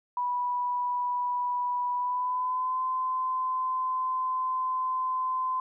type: tone with pitch glide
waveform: sine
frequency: 982 to 1028.4 Hz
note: B5 to C6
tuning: -10 to -30 cents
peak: -26 dBFS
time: 0.17-5.6 s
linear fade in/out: 2 ms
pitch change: +80 cents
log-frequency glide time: 1.94-2.81 s
effects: none